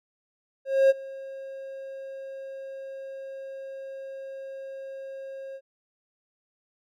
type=tone with ADSR envelope; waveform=triangle; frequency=539 Hz; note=C#5; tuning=49 cents flat; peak=-12 dBFS; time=0.65-5.61 s; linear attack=250 ms; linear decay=26 ms; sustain=-22 dB; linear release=56 ms; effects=none